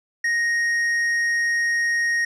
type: tone with tanh clipping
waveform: sine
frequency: 1869 Hz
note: A#6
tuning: 4 cents sharp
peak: -20 dBFS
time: 0.24-2.25 s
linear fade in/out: 5 ms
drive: 7 dB
effects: none